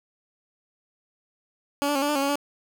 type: tone with pitch steps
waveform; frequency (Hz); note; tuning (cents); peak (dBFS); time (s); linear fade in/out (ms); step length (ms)
15% pulse; 284.5 / 291.3 / 272.5 / 290 / 297.1 / 274.3 / 279.5 / 287.2; C#4 / D4 / C#4 / D4 / D4 / C#4 / C#4 / D4; +45 / -14 / -29 / -22 / +20 / -18 / +14 / -39; -16; 1.82-2.356; 0; 67
effects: none